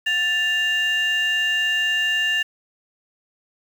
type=tone pair together; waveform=sine; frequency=1763.9 / 2800 Hz; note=A6 / F7; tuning=+4 / +4 cents; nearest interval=minor sixth; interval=800 cents; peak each=-19 dBFS; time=0.06-2.43 s; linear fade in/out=10 ms; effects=tanh soft clip ceiling -15 dBFS + 7-bit